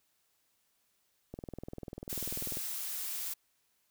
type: click train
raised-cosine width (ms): 2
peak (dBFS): -28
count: 26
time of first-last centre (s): 1.34-2.572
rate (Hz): 20.3
type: noise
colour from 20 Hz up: blue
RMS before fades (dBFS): -38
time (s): 2.09-3.34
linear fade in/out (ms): 10
effects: white hiss -75 dBFS RMS until 3.9 s